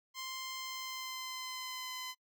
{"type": "tone with pitch glide", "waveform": "10% pulse", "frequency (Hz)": [1046.5, 1020.2], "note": ["C6", "C6"], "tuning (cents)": [0, -44], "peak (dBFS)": -32, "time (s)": [0.14, 2.15], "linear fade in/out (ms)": 50, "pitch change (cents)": -44, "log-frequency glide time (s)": [0.56, 1.95], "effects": ["noise-tail reverb RT60 0.1 s tail -25 dB re dry"]}